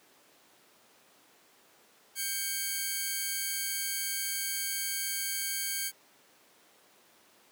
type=tone pair together; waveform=5% pulse; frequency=1579.7 / 2234 Hz; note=G6 / C#7; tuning=+13 / +13 cents; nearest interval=tritone; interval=600 cents; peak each=-24 dBFS; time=2.15-5.92 s; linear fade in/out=50 ms; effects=pink hiss -61 dBFS RMS until 7.51 s + high-pass 300 Hz 12 dB/octave